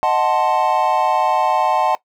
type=chord; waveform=triangle; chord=D# diminished seventh; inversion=none; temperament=equal; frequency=622.3 / 740 / 880 / 1046.5 Hz; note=D#5 / F#5 / A5 / C6; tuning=0 / 0 / 0 / 0 cents; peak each=-20 / -16 / -16 / -20 dBFS; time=0.03-1.95 s; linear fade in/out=0 ms; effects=noise-tail reverb RT60 0.1 s tail -18 dB re dry